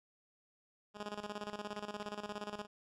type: tone with tremolo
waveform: 10% pulse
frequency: 207.7 Hz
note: G#3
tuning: in tune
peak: -31 dBFS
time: 0.94-2.67 s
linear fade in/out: 50 ms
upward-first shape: square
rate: 17 Hz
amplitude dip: 75%
effects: low-pass 6000 Hz 12 dB/octave